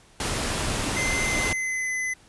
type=noise; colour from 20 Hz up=pink; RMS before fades=-27 dBFS; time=0.2-1.53 s; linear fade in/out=2 ms
type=tone with pitch glide; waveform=square; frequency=2072 to 2025 Hz; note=C7 to B6; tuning=-17 to +43 cents; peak=-26 dBFS; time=0.96-2.14 s; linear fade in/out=10 ms; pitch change=-40 cents; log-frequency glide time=1.25-1.92 s
effects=pink hiss -55 dBFS RMS until 2.28 s + resampled to 24000 Hz